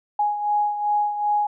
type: beating tone pair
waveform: sine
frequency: 831 / 833.6 Hz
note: G#5 / G#5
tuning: +1 / +6 cents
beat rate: 2.6 Hz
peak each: -20 / -27 dBFS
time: 0.19-1.47 s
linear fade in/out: 5 ms
effects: none